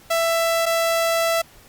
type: tone pair in turn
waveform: sawtooth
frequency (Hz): 664 / 664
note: E5 / E5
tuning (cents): +12 / +12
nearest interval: unison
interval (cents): 0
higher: neither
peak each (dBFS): -14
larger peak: neither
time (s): 0.1-0.66 / 0.66-1.42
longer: second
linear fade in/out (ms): 10
effects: pink hiss -49 dBFS RMS until 1.68 s + Opus 48 kbps